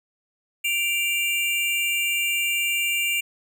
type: tone pair together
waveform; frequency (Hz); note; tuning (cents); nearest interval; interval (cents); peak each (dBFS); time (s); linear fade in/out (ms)
square; 2349 / 2788; D7 / F7; 0 / -4; minor third; 296; -25; 0.64-3.21; 10
effects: none